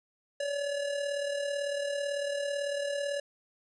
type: tone with amplitude modulation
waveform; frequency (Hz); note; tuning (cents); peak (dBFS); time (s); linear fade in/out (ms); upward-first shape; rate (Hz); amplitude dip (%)
square; 570; C#5; +48; -29; 0.4-3.2; 5; sine; 38; 50
effects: resampled to 22050 Hz